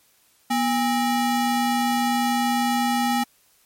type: ring-modulated tone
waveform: square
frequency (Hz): 528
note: C5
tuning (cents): +16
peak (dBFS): -17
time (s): 0.5-3.24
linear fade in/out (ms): 10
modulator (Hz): 286
effects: white hiss -60 dBFS RMS until 3.65 s + MP3 64 kbps